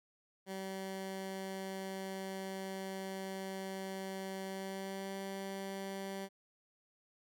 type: tone with pitch glide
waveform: 15% pulse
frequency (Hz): 191.7 to 194.38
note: G3 to G3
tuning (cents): -38 to -14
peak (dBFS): -34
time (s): 0.46-6.29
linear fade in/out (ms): 50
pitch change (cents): +24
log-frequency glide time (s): 4.45-5.15
effects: none